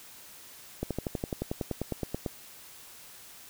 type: slowing click train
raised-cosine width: 2 ms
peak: -17 dBFS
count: 16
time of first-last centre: 0.83-2.262 s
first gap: 77 ms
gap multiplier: 1.03
effects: white hiss -50 dBFS RMS until 3.49 s